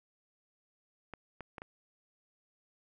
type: clicks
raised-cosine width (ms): 0.5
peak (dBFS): -28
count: 4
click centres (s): 1.137 / 1.407 / 1.582 / 1.619
effects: none